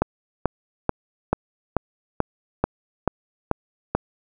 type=click train; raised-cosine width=1 ms; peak=-4 dBFS; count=10; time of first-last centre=0.02-3.95 s; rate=2.29 Hz; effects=none